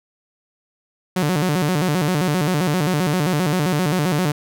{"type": "tone with vibrato", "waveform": "sawtooth", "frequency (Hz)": 164.81, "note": "E3", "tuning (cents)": 0, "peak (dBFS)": -13, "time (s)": [1.16, 4.32], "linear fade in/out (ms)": 5, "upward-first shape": "square", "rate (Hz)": 7.6, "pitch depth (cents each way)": 190, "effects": []}